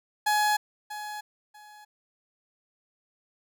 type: tone with echo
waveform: 30% pulse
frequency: 842 Hz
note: G#5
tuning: 24 cents sharp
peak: -19 dBFS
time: 0.26-0.57 s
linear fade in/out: 10 ms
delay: 640 ms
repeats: 2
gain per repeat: -13 dB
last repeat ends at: 1.85 s
effects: none